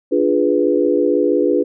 sine chord, D diminished seventh, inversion none, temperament equal, 293.7 / 349.2 / 415.3 / 493.9 Hz, D4 / F4 / Ab4 / Cb5, 0 / 0 / 0 / 0 cents, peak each -18 dBFS, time 0.11-1.64 s, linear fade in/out 20 ms, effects none

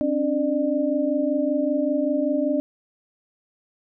sine tone cluster, 268.7 / 293.9 / 599 Hz, C4 / D4 / D5, +46 / +1 / +34 cents, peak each -24 dBFS, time 0.01-2.6 s, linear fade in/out 0 ms, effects none

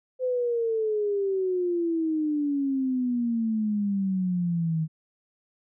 sine exponential sweep, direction down, 515 to 156.4 Hz, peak -23 dBFS, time 0.19-4.88 s, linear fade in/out 50 ms, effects none

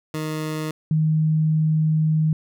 20% pulse / sine tone pair in turn, 155.56 / 156.46 Hz, D#3 / D#3, 0 / +10 cents, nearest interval unison, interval 10 cents, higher second, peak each -20 / -16 dBFS, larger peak second, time 0.14-0.71 / 0.91-2.33 s, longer second, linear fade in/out 2 ms, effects none

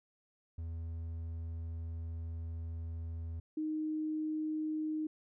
triangle / sine tone pair in turn, 82.41 / 310.2 Hz, E2 / D#4, 0 / -5 cents, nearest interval octave + major seventh, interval 2295 cents, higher second, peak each -36 / -33 dBFS, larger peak second, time 0.58-3.4 / 3.57-5.07 s, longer first, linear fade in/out 5 ms, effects none

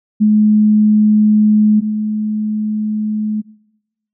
sine tone pair in turn, 212.5 / 213.6 Hz, G#3 / G#3, +40 / +49 cents, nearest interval unison, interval 9 cents, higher second, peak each -7 / -15 dBFS, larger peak first, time 0.2-1.81 / 1.81-3.42 s, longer neither, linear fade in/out 20 ms, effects noise-tail reverb RT60 1.0 s tail -23 dB re dry

